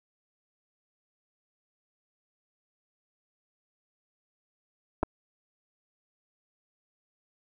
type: clicks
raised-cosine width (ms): 1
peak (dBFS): -13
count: 2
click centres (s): 5.03 / 5.033
effects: none